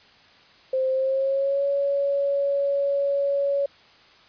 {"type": "tone with pitch glide", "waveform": "sine", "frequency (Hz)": [523.3, 560.9], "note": ["C5", "C#5"], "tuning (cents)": [0, 20], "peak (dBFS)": -20, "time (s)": [0.73, 3.66], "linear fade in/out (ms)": 5, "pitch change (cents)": 120, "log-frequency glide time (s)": [0.9, 1.65], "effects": ["white hiss -53 dBFS RMS until 4.28 s", "resampled to 11025 Hz"]}